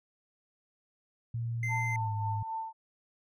sine tone with pitch glide, 116.54 to 105.03 Hz, A#2 to G#2, 0 to +20 cents, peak -31 dBFS, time 1.34-2.43 s, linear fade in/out 5 ms, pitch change -180 cents, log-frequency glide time 1.88-2.12 s
triangle tone, 2077 Hz, C7, 13 cents flat, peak -31 dBFS, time 1.63-1.96 s, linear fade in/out 2 ms
sine tone with tremolo, 893 Hz, A5, 25 cents sharp, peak -32 dBFS, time 1.68-2.73 s, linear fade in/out 50 ms, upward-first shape sine, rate 3.7 Hz, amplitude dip 50%
effects none

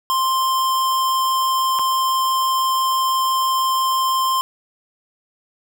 square tone with dropouts, 1049 Hz, C6, 4 cents sharp, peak -17 dBFS, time 0.1-4.41 s, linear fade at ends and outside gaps 0 ms, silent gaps 1.789-1.794 s, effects none

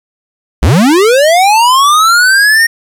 square linear sweep, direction up, 46.25 to 1865 Hz, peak -5 dBFS, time 0.62-2.67 s, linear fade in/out 10 ms, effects low-pass 12000 Hz 12 dB/octave + 7-bit

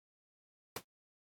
pink noise with exponential decay, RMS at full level -34 dBFS, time 0.76-0.84 s, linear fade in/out 5 ms, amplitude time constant 16 ms, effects high-pass 100 Hz 12 dB/octave + AAC 64 kbps

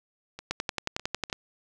two click trains, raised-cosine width 0.2 ms, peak -11 / -22 dBFS, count 10 / 4, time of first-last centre 0.51-1.328 / 0.39-1.299 s, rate 11 / 3.3 Hz, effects none

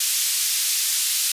white band-pass noise, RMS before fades -22 dBFS, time 0-1.32 s, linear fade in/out 5 ms, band 3300 to 11000 Hz, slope 12 dB/octave, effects resampled to 32000 Hz

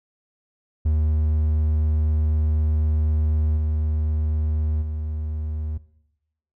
triangle tone with level steps, 77 Hz, D#2, 17 cents flat, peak -15 / -17 / -22 dBFS, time 0.85-5.78 s, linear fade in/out 10 ms, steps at 3.56 / 4.81 s, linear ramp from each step 20 ms, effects noise-tail reverb RT60 0.9 s tail -19 dB re dry

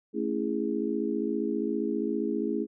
sine chord, A major seventh, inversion none, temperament just, 220 / 275 / 330 / 412.5 Hz, A3 / C#4 / E4 / G#4, 0 / -14 / +2 / -12 cents, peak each -32 dBFS, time 0.13-2.67 s, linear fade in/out 50 ms, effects none

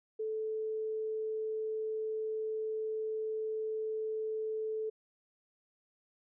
sine tone, 436.7 Hz, A4, 13 cents flat, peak -33 dBFS, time 0.19-4.9 s, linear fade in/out 10 ms, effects none

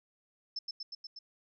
sine tone with echo, 5274 Hz, E8, in tune, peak -34 dBFS, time 0.56-0.59 s, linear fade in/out 5 ms, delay 120 ms, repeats 5, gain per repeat -2 dB, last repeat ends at 1.19 s, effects none

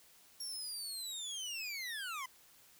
25% pulse linear sweep, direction down, 5588 to 993 Hz, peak -36 dBFS, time 0.4-2.26 s, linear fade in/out 5 ms, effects white hiss -63 dBFS RMS until 2.79 s

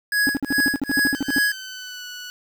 square tone with tremolo, 1669 Hz, G#6, 8 cents sharp, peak -17 dBFS, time 0.12-1.52 s, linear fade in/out 2 ms, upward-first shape sine, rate 2.5 Hz, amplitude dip 100%
triangle tone bursts, 277.2 Hz, C#4, in tune, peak -17 dBFS, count 15, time 0.27-1.383 s, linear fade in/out 0 ms, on 21 ms, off 57 ms
15% pulse tone with pitch glide, 1537 to 1476.9 Hz, G6 to F#6, -35 to -4 cents, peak -27 dBFS, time 1.15-2.3 s, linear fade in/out 0 ms, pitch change -69 cents, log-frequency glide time 1.53-2.05 s
effects 8-bit

